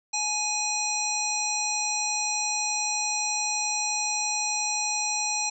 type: harmonic tone with a mistuned harmonic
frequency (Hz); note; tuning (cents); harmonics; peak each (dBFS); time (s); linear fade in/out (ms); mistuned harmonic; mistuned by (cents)
830.6; G#5; 0; 1 / 3 / 5 / 7 / 9; -32 / -33 / -33 / -29 / -32; 0.13-5.5; 10; 1; +30
effects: none